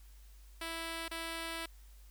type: tone with dropouts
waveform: 5% pulse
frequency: 329.6 Hz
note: E4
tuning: in tune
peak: -27 dBFS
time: 0.61-1.66 s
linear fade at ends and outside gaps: 5 ms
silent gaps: 1.082-1.112 s
effects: added 50 Hz sine -53 dBFS peak until 2.1 s + white hiss -66 dBFS RMS until 2.1 s